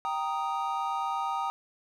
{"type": "chord", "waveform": "triangle", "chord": "Eb major", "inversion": "first", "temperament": "equal", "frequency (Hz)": [784, 932.3, 1244.5], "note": ["G5", "Bb5", "Eb6"], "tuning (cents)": [0, 0, 0], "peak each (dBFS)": -31, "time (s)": [0.05, 1.5], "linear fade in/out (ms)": 0, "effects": []}